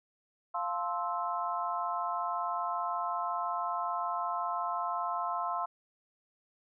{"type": "chord", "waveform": "sine", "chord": "F major seventh", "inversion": "none", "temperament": "just", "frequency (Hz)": [698.5, 873.1, 1047.7, 1309.6], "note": ["F5", "A5", "C6", "E6"], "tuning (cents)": [0, -14, 2, -12], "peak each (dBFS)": [-36, -40, -34, -37], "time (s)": [0.54, 5.66], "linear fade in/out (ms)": 10, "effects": []}